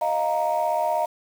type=chord; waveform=sine; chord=Eb suspended second; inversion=none; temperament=equal; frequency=622.3 / 698.5 / 932.3 Hz; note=Eb5 / F5 / Bb5; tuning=0 / 0 / 0 cents; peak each=-24 dBFS; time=0.01-1.06 s; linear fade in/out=10 ms; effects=tanh soft clip ceiling -14 dBFS + 7-bit